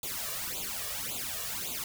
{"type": "noise with flanger", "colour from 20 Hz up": "white", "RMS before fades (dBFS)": -36, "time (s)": [0.03, 1.84], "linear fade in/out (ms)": 2, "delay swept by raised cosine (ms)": [0.27, 1.77], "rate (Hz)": 1.8, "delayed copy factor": 0.95, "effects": []}